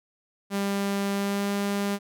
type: tone with pitch glide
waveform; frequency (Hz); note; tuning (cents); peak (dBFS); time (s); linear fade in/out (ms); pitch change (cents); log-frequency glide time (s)
sawtooth; 199.1 to 201.1; G3 to G3; +27 to +44; -21; 0.5-1.99; 50; +17; 1.13-1.51
effects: none

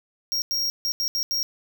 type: tone bursts at uneven times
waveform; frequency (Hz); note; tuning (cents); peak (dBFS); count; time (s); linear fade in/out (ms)
square; 5588; F8; 0; -23; 6; 0.32-0.42 / 0.51-0.7 / 0.85-0.92 / 1-1.08 / 1.15-1.23 / 1.31-1.43; 0
effects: none

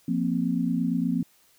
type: chord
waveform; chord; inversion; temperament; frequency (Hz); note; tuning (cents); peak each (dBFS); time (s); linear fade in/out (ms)
sine; F suspended fourth; none; equal; 174.61 / 233.1 / 261.6; F3 / Bb3 / C4; 0 / 0 / 0; -27; 0.08-1.23; 5
effects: white hiss -61 dBFS RMS until 1.58 s

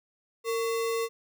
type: tone with sample-and-hold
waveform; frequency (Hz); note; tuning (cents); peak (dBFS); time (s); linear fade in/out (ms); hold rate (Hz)
sine; 457.8; A#4; -31; -26; 0.44-1.09; 50; 1575
effects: none

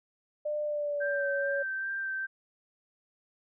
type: tone with pitch glide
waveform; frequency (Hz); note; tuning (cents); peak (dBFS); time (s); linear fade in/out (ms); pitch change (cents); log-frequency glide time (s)
sine; 598 to 561.2; D5 to C#5; +31 to +21; -29; 0.45-1.63; 10; -110; 0.64-1.3
type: tone with vibrato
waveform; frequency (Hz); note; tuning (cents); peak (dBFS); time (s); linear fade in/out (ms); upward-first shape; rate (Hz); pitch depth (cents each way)
sine; 1568; G6; 0; -31; 1-2.27; 20; sine; 2.4; 16
effects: none

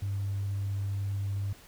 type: tone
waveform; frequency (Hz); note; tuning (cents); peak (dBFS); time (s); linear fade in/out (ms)
sine; 99.2; G2; +21; -28; 0.02-1.53; 5
effects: tanh soft clip ceiling -25 dBFS + pink hiss -54 dBFS RMS until 1.67 s

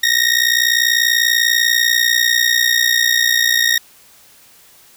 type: ring-modulated tone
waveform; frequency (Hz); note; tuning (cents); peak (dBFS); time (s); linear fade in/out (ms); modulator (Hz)
20% pulse; 1864.7; A#6; 0; -4; 0.03-3.78; 5; 30.1
effects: white hiss -47 dBFS RMS until 4.96 s

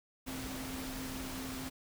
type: tone in noise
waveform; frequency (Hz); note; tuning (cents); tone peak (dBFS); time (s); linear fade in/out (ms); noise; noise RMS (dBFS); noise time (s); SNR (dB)
sine; 261.6; C4; 0; -42; 0.26-1.7; 20; pink; -43; 0.26-1.7; -2
effects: none

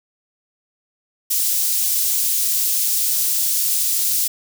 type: high-pass noise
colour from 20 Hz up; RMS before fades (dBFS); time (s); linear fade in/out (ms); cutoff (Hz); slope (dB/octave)
white; -19; 1.3-4.28; 10; 5500; 12
effects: none

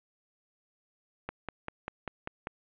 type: click train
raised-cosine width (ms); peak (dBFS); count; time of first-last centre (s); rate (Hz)
0.5; -20; 7; 1.29-2.471; 5.08
effects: resampled to 8000 Hz + 8-bit

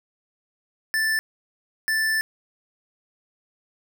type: tone bursts at uneven times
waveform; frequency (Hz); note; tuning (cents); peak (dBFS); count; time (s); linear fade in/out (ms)
square; 1762; A6; +2; -21; 2; 0.94-1.19 / 1.88-2.21; 0
effects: none

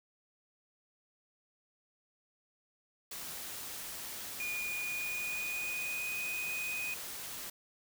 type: noise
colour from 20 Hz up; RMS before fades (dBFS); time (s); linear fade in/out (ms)
white; -43; 3.11-7.5; 5
type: tone with pitch glide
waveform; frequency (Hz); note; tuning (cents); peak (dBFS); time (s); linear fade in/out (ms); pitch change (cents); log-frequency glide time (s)
triangle; 2440 to 2493; D#7 to D#7; -34 to +3; -34; 4.4-6.94; 2; +37; 4.56-6.16
effects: none

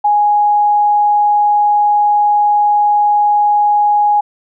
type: tone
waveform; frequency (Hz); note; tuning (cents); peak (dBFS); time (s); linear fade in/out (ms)
sine; 830; G#5; -1; -8; 0.04-4.21; 10
effects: none

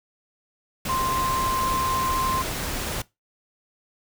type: tone in noise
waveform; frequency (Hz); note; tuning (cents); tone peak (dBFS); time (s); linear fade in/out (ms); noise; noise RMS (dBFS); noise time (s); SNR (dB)
sine; 1046.5; C6; 0; -23; 0.89-2.42; 5; pink; -29; 0.85-3.02; +3
effects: noise-tail reverb RT60 0.2 s tail -20 dB re dry

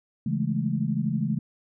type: chord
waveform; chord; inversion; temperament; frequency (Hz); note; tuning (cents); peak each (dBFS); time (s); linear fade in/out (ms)
sine; A major seventh; first; equal with one note detuned; 138.59 / 165.48 / 207.7 / 220; C#3 / E3 / G#3 / A3; 0 / +7 / 0 / 0; -29; 0.26-1.39; 5
effects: none

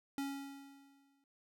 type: tone with exponential decay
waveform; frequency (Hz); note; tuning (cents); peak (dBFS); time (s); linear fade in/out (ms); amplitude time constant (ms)
square; 277.2; C#4; 0; -36; 0.18-1.24; 1; 230
effects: none

